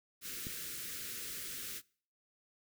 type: band-stop noise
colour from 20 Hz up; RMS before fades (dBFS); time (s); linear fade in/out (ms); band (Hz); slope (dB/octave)
white; -43; 0.21-1.82; 50; 510 to 1300; 48
type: click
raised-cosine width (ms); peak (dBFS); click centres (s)
3; -30; 0.469
effects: noise-tail reverb RT60 0.5 s tail -24 dB re dry